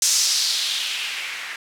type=noise with low-pass filter sweep; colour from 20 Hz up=violet; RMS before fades=-23 dBFS; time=0.02-1.56 s; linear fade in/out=2 ms; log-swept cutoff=6400 to 1800 Hz; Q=2.3; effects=none